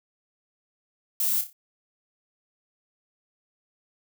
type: noise with echo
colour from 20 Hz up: violet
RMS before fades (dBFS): -25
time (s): 1.2-1.41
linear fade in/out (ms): 2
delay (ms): 30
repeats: 4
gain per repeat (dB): -8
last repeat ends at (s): 1.53
effects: none